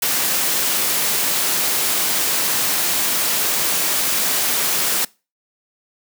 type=noise; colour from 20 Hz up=white; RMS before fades=-19 dBFS; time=0.02-5.05 s; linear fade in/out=5 ms; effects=noise-tail reverb RT60 0.3 s tail -24 dB re dry + high-pass 150 Hz 12 dB/octave